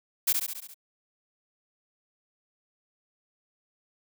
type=noise with echo; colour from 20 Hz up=blue; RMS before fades=-23 dBFS; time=0.27-0.33 s; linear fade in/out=10 ms; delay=69 ms; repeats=6; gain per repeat=-4 dB; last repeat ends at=0.744 s; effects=none